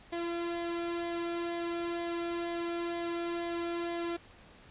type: tone with flanger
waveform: sawtooth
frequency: 341.5 Hz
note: F4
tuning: 39 cents flat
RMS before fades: -35 dBFS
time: 0.12-4.17 s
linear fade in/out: 10 ms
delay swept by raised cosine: 0.72 to 1.92 ms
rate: 2.1 Hz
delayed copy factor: -0.5
effects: pink hiss -56 dBFS RMS until 4.7 s + resampled to 8000 Hz